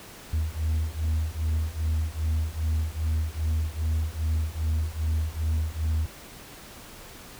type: beating tone pair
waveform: sine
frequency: 77.78 / 80.28 Hz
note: D#2 / E2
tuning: 0 / -45 cents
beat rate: 2.5 Hz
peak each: -25 / -25 dBFS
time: 0.33-6.06 s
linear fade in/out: 5 ms
effects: tanh soft clip ceiling -21 dBFS + pink hiss -45 dBFS RMS until 7.39 s